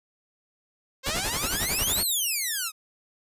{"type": "exponential two-way sweep", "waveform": "5% pulse", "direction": "up then down", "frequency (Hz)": [513, 4435, 1232], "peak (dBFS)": -16, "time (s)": [1.03, 2.72], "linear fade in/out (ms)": 50, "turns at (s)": 2.02}
{"type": "noise with tremolo", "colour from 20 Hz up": "pink", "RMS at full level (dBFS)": -29, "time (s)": [1.06, 2.03], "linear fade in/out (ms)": 0, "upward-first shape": "sine", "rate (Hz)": 11, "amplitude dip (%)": 75}
{"effects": ["resampled to 32000 Hz"]}